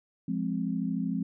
sine chord, F minor, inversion none, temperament equal, 174.61 / 207.7 / 261.6 Hz, F3 / Ab3 / C4, 0 / 0 / 0 cents, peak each -32 dBFS, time 0.28-1.23 s, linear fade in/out 5 ms, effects none

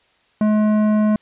sine tone with tanh clipping, 212.9 Hz, G#3, 43 cents sharp, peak -15 dBFS, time 0.41-1.16 s, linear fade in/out 2 ms, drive 13 dB, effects white hiss -59 dBFS RMS until 1.21 s + resampled to 8000 Hz

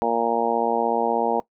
harmonic tone, 116.54 Hz, A#2, in tune, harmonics 2 / 3 / 4 / 5 / 6 / 7 / 8, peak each -29 / -30 / -24 / -28 / -27 / -25 / -27 dBFS, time 0.02-1.4 s, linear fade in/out 0 ms, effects noise-tail reverb RT60 0.1 s tail -19 dB re dry

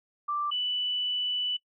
sine tone pair in turn, 1176 / 2975 Hz, D6 / F#7, +2 / +9 cents, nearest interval octave + major third, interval 1607 cents, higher second, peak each -27 dBFS, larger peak neither, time 0.28-0.51 / 0.51-1.57 s, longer second, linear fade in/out 10 ms, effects noise-tail reverb RT60 0.1 s tail -22 dB re dry

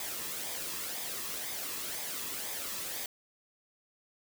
white noise with flanger, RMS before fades -38 dBFS, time 0-3.06 s, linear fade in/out 2 ms, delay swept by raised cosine 0.7 to 1.37 ms, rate 2 Hz, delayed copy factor -0.5, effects none

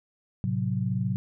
sine chord, F# diminished, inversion first, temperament equal, 110 / 130.81 / 185 Hz, A2 / C3 / F#3, 0 / 0 / 0 cents, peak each -29 dBFS, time 0.44-1.16 s, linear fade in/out 0 ms, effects none

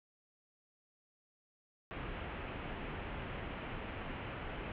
pink low-pass noise, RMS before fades -43 dBFS, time 1.91-4.72 s, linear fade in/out 0 ms, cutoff 3000 Hz, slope 48 dB/octave, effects none

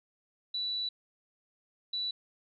sine tone bursts at uneven times, 3951 Hz, B7, in tune, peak -31 dBFS, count 2, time 0.54-0.89 / 1.93-2.11 s, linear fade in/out 5 ms, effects none

